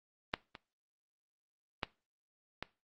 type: clicks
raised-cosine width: 0.3 ms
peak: -15 / -29 / -16 / -21 dBFS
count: 4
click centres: 0.339 / 0.552 / 1.832 / 2.626 s
effects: noise-tail reverb RT60 0.3 s tail -20 dB re dry + Opus 32 kbps